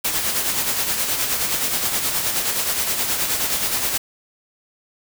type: noise with tremolo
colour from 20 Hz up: white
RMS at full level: -20 dBFS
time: 0.04-3.98 s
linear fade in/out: 10 ms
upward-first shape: sine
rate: 9.5 Hz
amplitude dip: 45%
effects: none